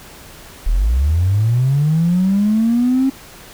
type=linear sweep; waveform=triangle; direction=up; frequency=34.65 to 270.6 Hz; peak=-8 dBFS; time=0.66-3.1 s; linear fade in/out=10 ms; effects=tanh soft clip ceiling -9 dBFS + pink hiss -39 dBFS RMS until 3.53 s